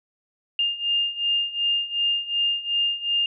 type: beating tone pair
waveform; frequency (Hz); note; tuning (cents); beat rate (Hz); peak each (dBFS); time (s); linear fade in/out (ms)
sine; 2812 / 2814.7; F7 / F7; +11 / +13; 2.7; -26 / -23; 0.59-3.26; 2
effects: none